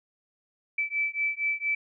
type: beating tone pair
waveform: sine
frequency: 2313 / 2317.3 Hz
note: D7 / D7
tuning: -27 / -24 cents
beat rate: 4.3 Hz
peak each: -29 dBFS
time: 0.78-1.75 s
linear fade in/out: 5 ms
effects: none